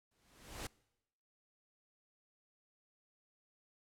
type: noise with exponential growth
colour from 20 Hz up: pink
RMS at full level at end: -41 dBFS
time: 0.11-0.67 s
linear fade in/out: 5 ms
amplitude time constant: 120 ms
effects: noise-tail reverb RT60 0.9 s tail -24 dB re dry + low-pass 12000 Hz 12 dB/octave